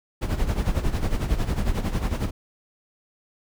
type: noise with tremolo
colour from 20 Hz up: brown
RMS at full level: -21 dBFS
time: 0.21-2.31 s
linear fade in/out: 20 ms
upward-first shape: sine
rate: 11 Hz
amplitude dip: 70%
effects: none